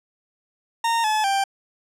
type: tone with pitch steps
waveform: 40% pulse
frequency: 922 / 860 / 787 Hz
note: A#5 / A5 / G5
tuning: -19 / -40 / +7 cents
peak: -18 dBFS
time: 0.84-1.44 s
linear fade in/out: 5 ms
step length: 200 ms
effects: low-pass 10000 Hz 12 dB/octave